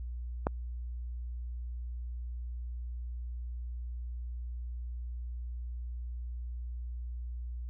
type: click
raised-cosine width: 1 ms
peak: -14 dBFS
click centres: 0.469 s
effects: added 60 Hz sine -36 dBFS peak until 7.69 s